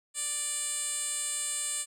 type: tone with band-pass filter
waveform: 10% pulse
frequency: 587.3 Hz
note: D5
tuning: in tune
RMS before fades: -33 dBFS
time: 0.14-1.86 s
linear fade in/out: 50 ms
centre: 8000 Hz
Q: 3.5
effects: none

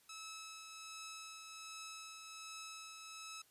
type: tone with tremolo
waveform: 10% pulse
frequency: 1300 Hz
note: E6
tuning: 24 cents flat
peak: -39 dBFS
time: 0.09-3.42 s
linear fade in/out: 5 ms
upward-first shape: triangle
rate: 1.3 Hz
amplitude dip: 40%
effects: white hiss -70 dBFS RMS until 3.5 s + resampled to 32000 Hz

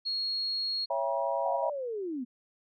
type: tone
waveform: sine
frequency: 4300 Hz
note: C8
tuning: 47 cents sharp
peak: -29 dBFS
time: 0.05-0.86 s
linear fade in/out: 20 ms
type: chord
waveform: sine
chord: C# diminished seventh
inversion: none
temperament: just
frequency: 554.4 / 665.2 / 798.3 / 957.9 Hz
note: C#5 / E5 / G5 / Bb5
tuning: 0 / +16 / +31 / +47 cents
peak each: -32 / -32 / -36 / -33 dBFS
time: 0.9-1.7 s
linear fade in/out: 5 ms
type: linear sweep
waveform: sine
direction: down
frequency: 767 to 233.1 Hz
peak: -32 dBFS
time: 1.44-2.25 s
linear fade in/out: 20 ms
effects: none

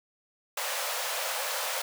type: high-pass noise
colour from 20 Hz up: pink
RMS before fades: -32 dBFS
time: 0.57-1.82 s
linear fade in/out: 5 ms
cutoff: 490 Hz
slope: 96 dB/octave
effects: none

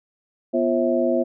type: tone cluster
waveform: sine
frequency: 246.1 / 346.8 / 536 / 654 Hz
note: B3 / F4 / C5 / E5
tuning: -6 / -12 / +42 / -14 cents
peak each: -23 dBFS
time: 0.53-1.24 s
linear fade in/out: 20 ms
effects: none

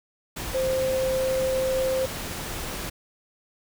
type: tone in noise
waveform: sine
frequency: 523.3 Hz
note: C5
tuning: in tune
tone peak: -22 dBFS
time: 0.54-2.06 s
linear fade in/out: 10 ms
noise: pink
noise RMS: -33 dBFS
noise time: 0.36-2.9 s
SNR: +8 dB
effects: none

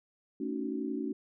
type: chord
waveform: sine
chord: D# half-diminished seventh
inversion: second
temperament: just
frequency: 224 / 280 / 311.1 / 373.4 Hz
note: A3 / C#4 / D#4 / F#4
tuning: +31 / +18 / 0 / +16 cents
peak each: -38 / -35 / -39 / -39 dBFS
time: 0.4-1.13 s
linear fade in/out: 5 ms
effects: none

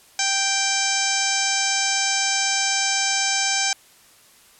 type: harmonic tone with a mistuned harmonic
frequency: 784 Hz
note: G5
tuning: in tune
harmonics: 1 / 2 / 3 / 4 / 5 / 6 / 7 / 8 / 9 / 10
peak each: -28 / -28 / -27 / -31 / -31 / -31 / -27 / -25 / -31 / -31 dBFS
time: 0.19-3.73 s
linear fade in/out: 2 ms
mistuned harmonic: 7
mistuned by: -40 cents
effects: white hiss -52 dBFS RMS until 4.59 s + low-pass 12000 Hz 12 dB/octave

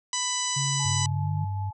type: harmonic tone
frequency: 994 Hz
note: B5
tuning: 11 cents sharp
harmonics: 1 / 2 / 3 / 4 / 5 / 6 / 7 / 8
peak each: -33 / -37 / -34 / -35 / -37 / -31 / -37 / -33 dBFS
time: 0.13-1.06 s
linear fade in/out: 2 ms
type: tone with pitch glide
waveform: sine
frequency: 138.59 to 148.54 Hz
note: C#3 to D3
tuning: 0 to +20 cents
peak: -27 dBFS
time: 0.56-1.45 s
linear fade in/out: 10 ms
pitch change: +120 cents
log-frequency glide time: 1.11-1.28 s
type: tone with tremolo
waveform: sine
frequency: 860 Hz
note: A5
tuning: 40 cents flat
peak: -35 dBFS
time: 0.79-1.73 s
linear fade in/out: 10 ms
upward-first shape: sine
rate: 5.1 Hz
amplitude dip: 35%
type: tone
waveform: sine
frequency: 98.5 Hz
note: G2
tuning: 9 cents sharp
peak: -27 dBFS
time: 0.84-1.71 s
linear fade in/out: 20 ms
effects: none

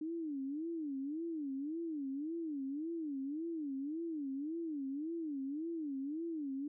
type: tone with vibrato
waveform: sine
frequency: 300.6 Hz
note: D4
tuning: 40 cents sharp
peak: -37 dBFS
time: 0.01-6.68 s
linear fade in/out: 5 ms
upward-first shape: sine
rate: 1.8 Hz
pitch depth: 200 cents each way
effects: none

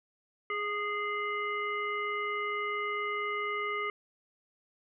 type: harmonic tone with a mistuned harmonic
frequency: 415.8 Hz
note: G#4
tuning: 2 cents sharp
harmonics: 1 / 3 / 5 / 7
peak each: -37 / -34 / -35 / -46 dBFS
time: 0.5-3.9 s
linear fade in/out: 2 ms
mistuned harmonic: 3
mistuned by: -18 cents
effects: none

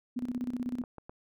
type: tone with tremolo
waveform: sine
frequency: 246.9 Hz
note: B3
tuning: in tune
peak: -29 dBFS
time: 0.16-0.84 s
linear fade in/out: 10 ms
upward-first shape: square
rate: 16 Hz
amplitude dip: 75%
type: clicks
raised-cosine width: 1 ms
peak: -30 dBFS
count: 3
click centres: 0.838 / 0.983 / 1.095 s
effects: none

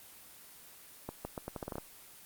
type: accelerating click train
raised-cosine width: 1 ms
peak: -23 dBFS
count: 10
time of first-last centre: 1.09-1.783 s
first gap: 160 ms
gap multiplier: 0.8
effects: white hiss -54 dBFS RMS until 2.25 s + Opus 24 kbps

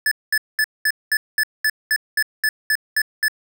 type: tone bursts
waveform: square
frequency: 1734 Hz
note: A6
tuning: 26 cents flat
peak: -16 dBFS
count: 13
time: 0.06-3.282 s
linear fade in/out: 2 ms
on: 54 ms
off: 210 ms
effects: none

